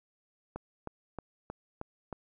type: click train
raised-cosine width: 1 ms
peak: -24 dBFS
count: 6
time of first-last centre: 0.56-2.127 s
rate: 3.19 Hz
effects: none